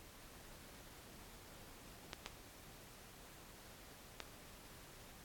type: clicks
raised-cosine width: 0.2 ms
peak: -25 dBFS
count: 3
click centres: 2.132 / 2.261 / 4.203 s
effects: pink hiss -58 dBFS RMS until 5.24 s + AAC 64 kbps